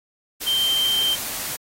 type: tone in noise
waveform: sine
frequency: 3136 Hz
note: G7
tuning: in tune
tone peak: -18 dBFS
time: 0.46-1.16 s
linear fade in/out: 20 ms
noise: white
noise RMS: -29 dBFS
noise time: 0.4-1.57 s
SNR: +8 dB
effects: AAC 48 kbps